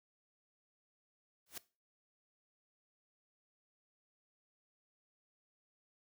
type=noise with exponential growth; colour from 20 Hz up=white; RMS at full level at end=-40 dBFS; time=1.46-1.58 s; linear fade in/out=5 ms; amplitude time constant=24 ms; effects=noise-tail reverb RT60 0.3 s tail -18 dB re dry